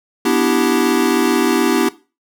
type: chord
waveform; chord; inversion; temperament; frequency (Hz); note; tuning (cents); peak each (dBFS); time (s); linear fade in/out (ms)
square; E minor seventh; second; equal with one note detuned; 246.9 / 293.7 / 329.6 / 389.1; B3 / D4 / E4 / G4; 0 / 0 / 0 / -13; -19; 0.25-1.89; 5
effects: noise-tail reverb RT60 0.3 s tail -17 dB re dry